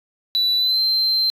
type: tone with pitch glide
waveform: triangle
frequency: 3959 to 4120 Hz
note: B7 to C8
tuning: +3 to -28 cents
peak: -14 dBFS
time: 0.35-1.3 s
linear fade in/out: 0 ms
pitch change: +69 cents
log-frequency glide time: 0.57-0.8 s
effects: tanh soft clip ceiling -10 dBFS